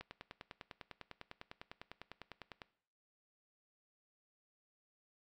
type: click train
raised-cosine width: 0.3 ms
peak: -30 dBFS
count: 27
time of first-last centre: 0.01-2.618 s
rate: 9.97 Hz
effects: noise-tail reverb RT60 0.6 s tail -20 dB re dry